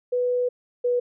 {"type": "tone pair in turn", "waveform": "sine", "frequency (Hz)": [493.9, 489.1], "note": ["B4", "B4"], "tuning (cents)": [0, -17], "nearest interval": "unison", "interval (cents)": 17, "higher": "first", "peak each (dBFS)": [-20, -19], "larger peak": "second", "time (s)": [[0.12, 0.49], [0.84, 1]], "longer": "first", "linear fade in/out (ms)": 10, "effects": []}